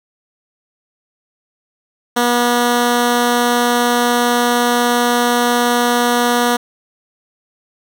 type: tone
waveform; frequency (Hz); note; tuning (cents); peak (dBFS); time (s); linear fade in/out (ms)
10% pulse; 241.4; B3; -39; -4; 2.16-6.57; 10
effects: none